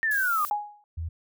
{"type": "linear sweep", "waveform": "sine", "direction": "down", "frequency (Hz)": [1838, 1174.7], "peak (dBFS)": -22, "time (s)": [0.03, 0.45], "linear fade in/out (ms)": 0}
{"type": "noise", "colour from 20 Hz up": "violet", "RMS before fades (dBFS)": -36, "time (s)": [0.11, 0.5], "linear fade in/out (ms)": 2}
{"type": "tone with exponential decay", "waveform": "sine", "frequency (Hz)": 830.6, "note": "G#5", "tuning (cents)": 0, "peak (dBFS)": -20, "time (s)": [0.51, 0.84], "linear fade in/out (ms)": 1, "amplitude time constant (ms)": 70}
{"type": "tone", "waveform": "sine", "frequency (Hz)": 82.41, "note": "E2", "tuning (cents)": 0, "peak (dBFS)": -29, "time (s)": [0.97, 1.09], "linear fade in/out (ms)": 10}
{"effects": []}